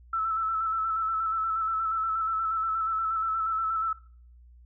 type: tone with vibrato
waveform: sine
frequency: 1318.5 Hz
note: E6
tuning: in tune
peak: -25 dBFS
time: 0.13-3.93 s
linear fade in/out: 5 ms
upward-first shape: square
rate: 8.4 Hz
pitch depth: 25 cents each way
effects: noise-tail reverb RT60 0.5 s tail -21 dB re dry + added 60 Hz sine -50 dBFS peak until 4.65 s